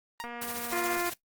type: tone with exponential decay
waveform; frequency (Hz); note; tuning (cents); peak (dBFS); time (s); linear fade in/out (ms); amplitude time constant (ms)
sawtooth; 937; A#5; +9; -29; 0.2-0.32; 0; 25
type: click train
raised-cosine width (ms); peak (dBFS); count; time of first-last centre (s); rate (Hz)
0.5; -25; 174; 0.24-0.967; 238
type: noise with tremolo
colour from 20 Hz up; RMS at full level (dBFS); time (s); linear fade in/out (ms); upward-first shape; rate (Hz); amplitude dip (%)
white; -34; 0.41-1.14; 10; triangle; 14; 60
type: harmonic tone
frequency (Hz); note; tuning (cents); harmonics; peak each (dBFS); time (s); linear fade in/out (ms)
349.2; F4; 0; 1 / 2 / 3 / 4 / 5 / 6 / 7; -32 / -35 / -37 / -38 / -39 / -40 / -40; 0.72-1.1; 10
effects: noise-tail reverb RT60 0.1 s tail -17 dB re dry + Opus 24 kbps